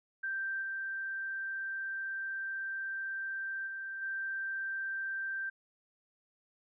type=tone with level steps; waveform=sine; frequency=1569 Hz; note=G6; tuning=1 cent sharp; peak=-33 / -35 / -38 / -34 dBFS; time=0.23-5.5 s; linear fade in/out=10 ms; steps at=0.61 / 3.66 / 4.01 s; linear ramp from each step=20 ms; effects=none